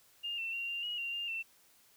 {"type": "tone with pitch steps", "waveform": "sine", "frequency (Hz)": [2817, 2692, 2759, 2785, 2897, 2768, 2803, 2687], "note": ["F7", "E7", "F7", "F7", "F#7", "F7", "F7", "E7"], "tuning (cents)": [14, 36, -22, -5, -37, -16, 6, 33], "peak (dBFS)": -35, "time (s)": [0.23, 1.43], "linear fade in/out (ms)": 20, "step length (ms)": 150, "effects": ["white hiss -65 dBFS RMS until 1.96 s"]}